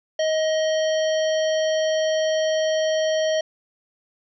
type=harmonic tone; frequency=629 Hz; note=D#5; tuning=19 cents sharp; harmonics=1 / 3 / 5 / 7 / 9; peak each=-19 / -32 / -31 / -38 / -36 dBFS; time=0.19-3.41 s; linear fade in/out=5 ms; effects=none